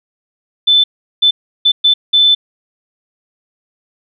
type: tone bursts at uneven times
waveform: sine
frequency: 3520 Hz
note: A7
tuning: in tune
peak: -6 dBFS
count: 5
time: 0.67-0.84 / 1.22-1.31 / 1.65-1.72 / 1.84-1.94 / 2.13-2.35 s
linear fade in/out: 10 ms
effects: none